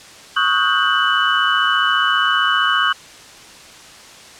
sine tone cluster, 1112 / 1266 / 1463 / 1578 / 2977 Hz, C#6 / D#6 / F#6 / G6 / F#7, +5 / +30 / -20 / +11 / +10 cents, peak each -20 dBFS, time 0.36-2.93 s, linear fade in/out 10 ms, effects white hiss -40 dBFS RMS until 4.39 s + low-pass 7000 Hz 12 dB/octave

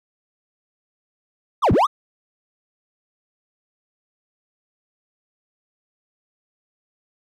triangle linear two-way sweep, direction down then up, 1295 to 58.7 to 1295 Hz, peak -11 dBFS, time 1.62-1.87 s, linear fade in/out 20 ms, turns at 1.72 s, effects none

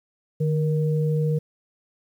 sine tone pair together, 152.2 / 471.6 Hz, D#3 / A#4, -38 / +20 cents, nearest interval octave + minor sixth, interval 1958 cents, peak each -20 / -27 dBFS, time 0.4-1.39 s, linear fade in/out 10 ms, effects 9-bit

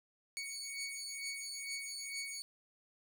15% pulse beating tone pair, 2232 / 2234.2 Hz, C#7 / C#7, +11 / +13 cents, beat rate 2.2 Hz, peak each -37 / -37 dBFS, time 0.37-2.42 s, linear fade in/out 0 ms, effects none

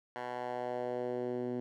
10% pulse tone with band-pass filter sweep, 123.47 Hz, B2, in tune, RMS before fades -37 dBFS, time 0.16-1.6 s, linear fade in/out 0 ms, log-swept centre 1100 to 280 Hz, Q 1.7, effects none

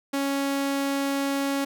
sawtooth tone, 277.2 Hz, C#4, in tune, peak -20 dBFS, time 0.13-1.65 s, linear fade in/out 10 ms, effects none

